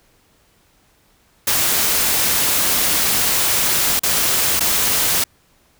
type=noise with dropouts; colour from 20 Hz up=white; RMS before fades=-17 dBFS; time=1.47-5.24 s; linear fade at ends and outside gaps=5 ms; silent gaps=3.994-4.033 / 4.596-4.605 s; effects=pink hiss -57 dBFS RMS until 5.79 s